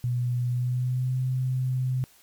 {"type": "tone with pitch glide", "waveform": "sine", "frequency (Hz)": [122.7, 128.65], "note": ["B2", "C3"], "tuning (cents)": [-11, -29], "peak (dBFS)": -23, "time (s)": [0.04, 2.04], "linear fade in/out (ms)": 0, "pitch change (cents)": 82, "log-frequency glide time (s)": [0.47, 1.17], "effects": ["white hiss -57 dBFS RMS until 2.22 s", "MP3 96 kbps"]}